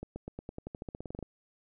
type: accelerating click train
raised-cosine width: 2 ms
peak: -26 dBFS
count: 17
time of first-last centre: 0.03-1.227 s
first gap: 130 ms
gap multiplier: 0.92
effects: none